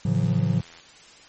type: chord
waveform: triangle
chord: F# minor seventh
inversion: first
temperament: equal with one note detuned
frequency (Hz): 110 / 138.59 / 164.81 / 180.25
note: A2 / C#3 / E3 / F#3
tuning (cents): 0 / 0 / 0 / -45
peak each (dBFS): -23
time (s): 0.05-0.61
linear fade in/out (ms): 5
type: click train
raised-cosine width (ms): 0.2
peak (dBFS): -30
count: 55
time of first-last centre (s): 0.15-0.798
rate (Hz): 83.3
effects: white hiss -49 dBFS RMS until 1.28 s + MP3 32 kbps